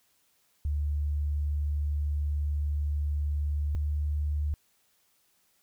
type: tone pair in turn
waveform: sine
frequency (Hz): 73.42 / 74.1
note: D2 / D2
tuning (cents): 0 / +16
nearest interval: unison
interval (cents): 16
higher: second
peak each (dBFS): -26 / -26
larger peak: neither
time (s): 0.65-3.75 / 3.75-4.54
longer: first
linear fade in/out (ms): 0
effects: white hiss -69 dBFS RMS until 5.62 s